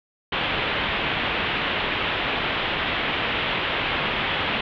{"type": "low-pass noise", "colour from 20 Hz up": "white", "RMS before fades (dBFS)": -25, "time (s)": [0.32, 4.61], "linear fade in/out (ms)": 5, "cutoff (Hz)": 3400, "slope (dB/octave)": 48, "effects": []}